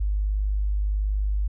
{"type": "tone", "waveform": "sine", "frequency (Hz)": 50.7, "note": "G#1", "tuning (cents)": -41, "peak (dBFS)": -21, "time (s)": [0, 1.48], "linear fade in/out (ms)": 10, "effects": []}